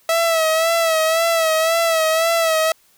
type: tone with vibrato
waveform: sawtooth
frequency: 652 Hz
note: E5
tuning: 19 cents flat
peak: -11 dBFS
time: 0.09-2.72 s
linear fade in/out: 2 ms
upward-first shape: sine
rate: 1.9 Hz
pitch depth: 50 cents each way
effects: white hiss -56 dBFS RMS until 2.97 s